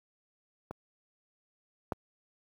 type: clicks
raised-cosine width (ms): 1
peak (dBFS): -25 / -17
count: 2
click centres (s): 0.71 / 1.922
effects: high-pass 60 Hz 12 dB/octave + 9-bit